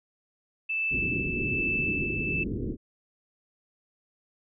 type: tone with tremolo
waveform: sine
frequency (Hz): 2637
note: E7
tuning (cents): 0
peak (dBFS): -25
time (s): 0.69-2.44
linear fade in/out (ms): 10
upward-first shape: sine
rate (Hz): 1.2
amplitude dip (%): 45
type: low-pass noise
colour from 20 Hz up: white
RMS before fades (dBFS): -32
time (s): 0.9-2.77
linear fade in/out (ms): 50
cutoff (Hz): 390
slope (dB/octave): 48
effects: none